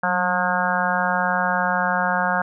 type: harmonic tone with a mistuned harmonic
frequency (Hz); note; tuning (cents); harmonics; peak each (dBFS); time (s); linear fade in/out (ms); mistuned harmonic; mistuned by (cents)
179.9; F#3; -48; 1 / 3 / 4 / 5 / 6 / 7 / 8 / 9; -28 / -29 / -25 / -25 / -29 / -29 / -25 / -26; 0.03-2.42; 5; 1; +59
effects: none